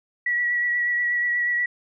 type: tone with vibrato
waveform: sine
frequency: 1934 Hz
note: B6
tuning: 37 cents flat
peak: -20 dBFS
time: 0.26-1.66 s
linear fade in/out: 5 ms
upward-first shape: triangle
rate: 8.3 Hz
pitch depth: 23 cents each way
effects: none